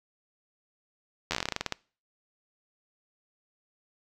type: slowing click train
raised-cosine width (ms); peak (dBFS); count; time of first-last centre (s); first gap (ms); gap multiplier
0.2; -11; 15; 1.31-1.723; 11; 1.14
effects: noise-tail reverb RT60 0.4 s tail -24 dB re dry